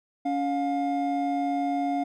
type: tone pair together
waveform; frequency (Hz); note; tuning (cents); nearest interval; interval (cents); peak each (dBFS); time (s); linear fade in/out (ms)
triangle; 281.4 / 710; C#4 / F5; +26 / +28; octave + major third; 1602; -25; 0.25-2.04; 10
effects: none